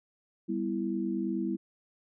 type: chord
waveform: sine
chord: E minor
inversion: first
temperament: just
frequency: 197.78 / 247.2 / 329.6 Hz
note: G3 / B3 / E4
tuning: +16 / +2 / 0 cents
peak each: -33 / -35 / -32 dBFS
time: 0.48-1.57 s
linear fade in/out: 20 ms
effects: none